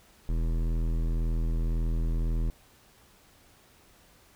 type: tone with hard clipping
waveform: sine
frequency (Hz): 40.95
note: E1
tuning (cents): -11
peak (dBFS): -27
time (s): 0.29-2.5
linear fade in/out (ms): 0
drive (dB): 15
effects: pink hiss -59 dBFS RMS until 4.35 s